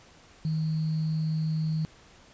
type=tone with sample-and-hold; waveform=sine; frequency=157.6 Hz; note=D#3; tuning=23 cents sharp; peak=-25 dBFS; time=0.45-1.85 s; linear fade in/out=0 ms; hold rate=4410 Hz; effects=pink hiss -55 dBFS RMS until 2.33 s + resampled to 16000 Hz